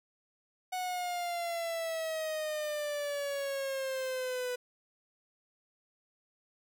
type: exponential sweep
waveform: 45% pulse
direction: down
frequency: 740 to 493.9 Hz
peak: -33 dBFS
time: 0.72-4.56 s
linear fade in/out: 10 ms
effects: none